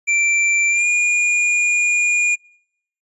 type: tone with pitch glide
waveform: square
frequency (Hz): 2349 to 2430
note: D7 to D#7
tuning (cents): 0 to -42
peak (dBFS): -15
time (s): 0.07-2.36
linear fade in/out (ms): 20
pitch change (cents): +58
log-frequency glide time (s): 0.69-0.87
effects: noise-tail reverb RT60 0.7 s tail -26 dB re dry + resampled to 24000 Hz